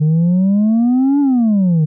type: exponential two-way sweep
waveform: sine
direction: up then down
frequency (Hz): 149.5 to 290 to 149.5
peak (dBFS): -7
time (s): 0-1.86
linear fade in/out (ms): 20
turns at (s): 1.2
effects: tanh soft clip ceiling -9 dBFS